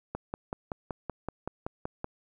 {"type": "click train", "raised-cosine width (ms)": 1, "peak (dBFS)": -19, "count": 11, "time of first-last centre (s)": [0.15, 2.044], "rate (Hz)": 5.28, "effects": ["10-bit"]}